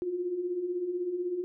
sine beating tone pair, 342.1 / 358.1 Hz, F4 / F4, -36 / +43 cents, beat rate 16 Hz, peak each -38 / -30 dBFS, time 0.02-1.44 s, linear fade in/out 0 ms, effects none

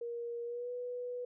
sine tone with pitch glide, 471.9 to 491.7 Hz, A#4 to B4, +21 to -8 cents, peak -37 dBFS, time 0.01-1.25 s, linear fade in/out 5 ms, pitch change +71 cents, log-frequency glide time 0.44-0.71 s, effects none

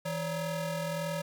35% pulse ring-modulated tone, 370.4 Hz, F#4, 2 cents sharp, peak -27 dBFS, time 0.05-1.22 s, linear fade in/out 10 ms, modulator 206 Hz, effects none

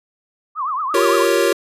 sine tone with vibrato, 1141 Hz, C#6, 50 cents sharp, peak -19 dBFS, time 0.55-1.27 s, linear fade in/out 50 ms, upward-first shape triangle, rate 8.8 Hz, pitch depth 240 cents each way
square chord, G half-diminished seventh, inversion third, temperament equal, 349.2 / 392 / 466.2 / 554.4 Hz, F4 / G4 / Bb4 / Db5, 0 / 0 / 0 / 0 cents, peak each -20 dBFS, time 0.94-1.53 s, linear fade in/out 5 ms
effects resampled to 32000 Hz

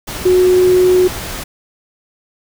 sine tone in noise, 365.8 Hz, F#4, 20 cents flat, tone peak -7 dBFS, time 0.25-1.08 s, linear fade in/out 10 ms, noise pink, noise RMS -25 dBFS, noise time 0.07-1.44 s, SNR +15 dB, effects none

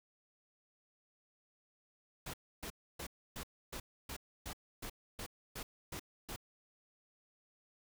pink noise bursts, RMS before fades -44 dBFS, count 12, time 2.26-6.362 s, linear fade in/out 5 ms, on 76 ms, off 290 ms, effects none

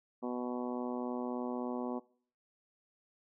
harmonic tone, 123.47 Hz, B2, in tune, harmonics 2 / 3 / 4 / 5 / 6 / 7 / 8 / 9, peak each -37 / -41 / -43 / -45 / -47 / -48 / -49 / -50 dBFS, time 0.22-2 s, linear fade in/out 20 ms, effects noise-tail reverb RT60 0.5 s tail -22 dB re dry

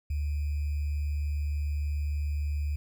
sine tone with sample-and-hold, 73.42 Hz, D2, in tune, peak -27 dBFS, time 0.1-2.76 s, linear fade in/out 5 ms, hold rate 2450 Hz, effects none

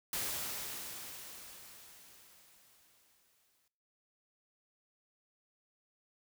white noise with exponential decay, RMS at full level -36 dBFS, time 0.13-3.68 s, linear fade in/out 2 ms, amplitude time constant 770 ms, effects noise-tail reverb RT60 0.6 s tail -19 dB re dry

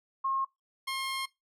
sine / 15% pulse tone pair in turn, 1076 / 1068.6 Hz, C6 / C6, +48 / +36 cents, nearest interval unison, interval 12 cents, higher first, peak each -27 / -25 dBFS, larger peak second, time 0.24-0.45 / 0.87-1.26 s, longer second, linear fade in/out 10 ms, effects noise-tail reverb RT60 0.2 s tail -22 dB re dry + low-pass 12000 Hz 12 dB/octave

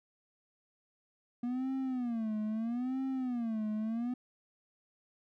triangle tone with vibrato, 238.2 Hz, A#3, 38 cents sharp, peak -30 dBFS, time 1.43-4.14 s, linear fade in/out 5 ms, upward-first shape sine, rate 0.77 Hz, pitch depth 190 cents each way, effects none

